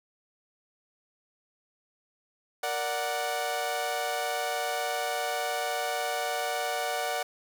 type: chord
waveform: sawtooth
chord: Bb augmented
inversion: none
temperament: equal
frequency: 466.2 / 587.3 / 740 Hz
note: Bb4 / D5 / F#5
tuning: 0 / 0 / 0 cents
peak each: -33 / -30 / -27 dBFS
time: 2.63-7.23 s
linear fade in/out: 5 ms
effects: 9-bit